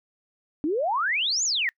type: exponential two-way sweep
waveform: sine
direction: up then down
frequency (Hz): 282.4 to 7220 to 1795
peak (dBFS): -22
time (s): 0.64-1.69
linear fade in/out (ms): 0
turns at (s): 1.44
effects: noise-tail reverb RT60 0.1 s tail -26 dB re dry